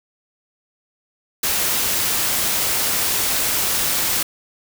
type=noise; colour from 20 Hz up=white; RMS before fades=-20 dBFS; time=1.43-4.23 s; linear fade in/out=5 ms; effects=none